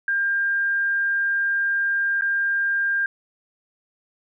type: tone with dropouts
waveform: sine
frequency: 1600 Hz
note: G6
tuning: 35 cents sharp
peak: -19 dBFS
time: 0.08-3.06 s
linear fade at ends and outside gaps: 2 ms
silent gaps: 2.211-2.22 s
effects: none